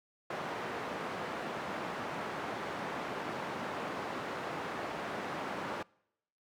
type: band-pass noise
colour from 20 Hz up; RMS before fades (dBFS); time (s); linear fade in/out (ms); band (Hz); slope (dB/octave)
white; -39; 0.3-5.83; 5; 160 to 1200; 12
effects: noise-tail reverb RT60 0.8 s tail -26 dB re dry